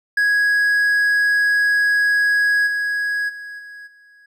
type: tone with level steps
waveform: triangle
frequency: 1661.2 Hz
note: G#6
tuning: in tune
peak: -12 / -17 / -29 / -33 / -45 dBFS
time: 0.17-4.26 s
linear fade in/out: 5 ms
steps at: 2.66 / 3.28 / 3.58 / 3.86 s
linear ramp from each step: 20 ms
effects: none

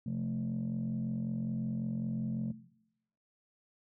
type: chord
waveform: sine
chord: F major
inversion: second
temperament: equal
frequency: 130.81 / 174.61 / 220 Hz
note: C3 / F3 / A3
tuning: 0 / 0 / 0 cents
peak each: -36 / -37 / -35 dBFS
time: 0.06-2.52 s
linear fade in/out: 5 ms
effects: noise-tail reverb RT60 0.8 s tail -18 dB re dry + tanh soft clip ceiling -28 dBFS

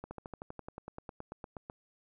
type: slowing click train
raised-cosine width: 1 ms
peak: -28 dBFS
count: 18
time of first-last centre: 0.04-1.699 s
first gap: 70 ms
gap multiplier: 1.04
effects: none

